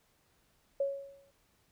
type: tone with exponential decay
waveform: sine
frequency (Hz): 554.4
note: C#5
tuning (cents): 0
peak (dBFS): -26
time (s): 0.8-1.31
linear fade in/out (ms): 5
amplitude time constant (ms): 110
effects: pink hiss -71 dBFS RMS until 1.71 s